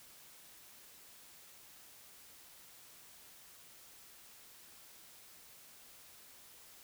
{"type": "silence", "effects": ["white hiss -58 dBFS RMS until 6.83 s"]}